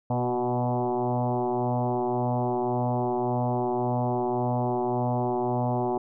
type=tone with frequency modulation; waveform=sine; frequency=246.9 Hz; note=B3; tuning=in tune; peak=-23 dBFS; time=0.1-5.98 s; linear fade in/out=5 ms; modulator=123 Hz; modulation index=5.3; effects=none